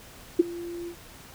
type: tone with ADSR envelope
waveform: sine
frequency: 344.2 Hz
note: F4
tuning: 25 cents flat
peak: -11 dBFS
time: 0.39-0.96 s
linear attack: 9 ms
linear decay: 18 ms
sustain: -22 dB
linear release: 86 ms
effects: pink hiss -48 dBFS RMS until 1.34 s